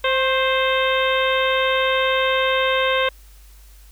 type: harmonic tone with a mistuned harmonic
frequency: 523.3 Hz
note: C5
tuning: in tune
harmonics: 1 / 2 / 3 / 4 / 5 / 6 / 7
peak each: -20 / -23 / -25 / -26 / -27 / -28 / -28 dBFS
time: 0.04-3.09 s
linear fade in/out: 5 ms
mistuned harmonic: 2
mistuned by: +33 cents
effects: added 50 Hz sine -43 dBFS peak until 3.91 s + white hiss -53 dBFS RMS until 3.91 s